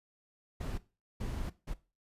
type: noise bursts at uneven times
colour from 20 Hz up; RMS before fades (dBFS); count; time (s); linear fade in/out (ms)
brown; -37; 3; 0.6-0.78 / 1.2-1.5 / 1.67-1.74; 10
effects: noise-tail reverb RT60 0.3 s tail -17 dB re dry + resampled to 32000 Hz